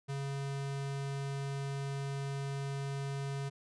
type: tone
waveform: square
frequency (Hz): 138.6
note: C#3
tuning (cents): 0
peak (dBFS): -36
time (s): 0.08-3.5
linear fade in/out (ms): 20
effects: resampled to 22050 Hz